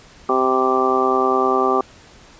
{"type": "harmonic tone", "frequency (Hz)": 130, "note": "C3", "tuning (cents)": -11, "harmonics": [2, 3, 4, 5, 6, 7, 8, 9], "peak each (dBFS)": [-25, -19, -26, -26, -22, -31, -28, -19], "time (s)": [0.29, 1.81], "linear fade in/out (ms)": 2, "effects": ["pink hiss -46 dBFS RMS until 2.39 s", "resampled to 16000 Hz"]}